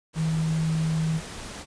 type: tone in noise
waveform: sine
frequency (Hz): 160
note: D#3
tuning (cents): +49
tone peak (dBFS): -22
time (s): 0.15-1.21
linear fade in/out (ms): 50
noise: pink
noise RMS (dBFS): -38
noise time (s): 0.13-1.66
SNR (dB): +13
effects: resampled to 22050 Hz